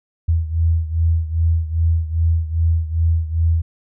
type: beating tone pair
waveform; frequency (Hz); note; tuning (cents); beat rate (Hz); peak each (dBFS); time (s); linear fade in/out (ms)
sine; 81.5 / 84; E2 / E2; -19 / +33; 2.5; -16 / -20; 0.28-3.62; 10
effects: none